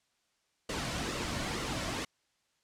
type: noise with flanger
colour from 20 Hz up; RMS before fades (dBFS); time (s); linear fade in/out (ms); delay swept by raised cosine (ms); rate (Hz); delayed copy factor
pink; -35; 0.69-2.05; 5; 1.2 to 2.5; 2.2; -0.5
effects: white hiss -75 dBFS RMS until 2.63 s + low-pass 7000 Hz 12 dB/octave